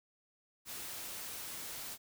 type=noise; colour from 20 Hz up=white; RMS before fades=-44 dBFS; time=0.65-1.98 s; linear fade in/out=50 ms; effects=none